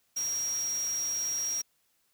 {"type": "tone in noise", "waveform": "sine", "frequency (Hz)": 5650, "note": "F8", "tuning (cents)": 19, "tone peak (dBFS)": -29, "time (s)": [0.16, 1.62], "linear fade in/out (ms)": 10, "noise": "white", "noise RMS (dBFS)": -43, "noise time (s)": [0.16, 1.62], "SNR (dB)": 11, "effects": ["white hiss -72 dBFS RMS until 2.13 s"]}